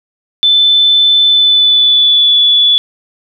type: tone with pitch glide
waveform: sine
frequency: 3520 to 3438 Hz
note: A7 to A7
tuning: 0 to -41 cents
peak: -5 dBFS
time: 0.43-2.78 s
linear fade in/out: 0 ms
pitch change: -41 cents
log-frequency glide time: 1.26-2.39 s
effects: none